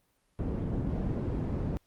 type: low-pass noise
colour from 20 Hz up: white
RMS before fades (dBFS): -32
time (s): 0.39-1.77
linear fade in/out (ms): 0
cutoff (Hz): 220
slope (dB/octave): 12
effects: pink hiss -72 dBFS RMS until 1.86 s + Opus 32 kbps